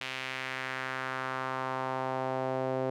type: tone with band-pass filter sweep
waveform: sawtooth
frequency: 130.9 Hz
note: C3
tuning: 1 cent sharp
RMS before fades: -34 dBFS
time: 0.01-2.9 s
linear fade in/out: 2 ms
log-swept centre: 2700 to 530 Hz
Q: 1.8
effects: none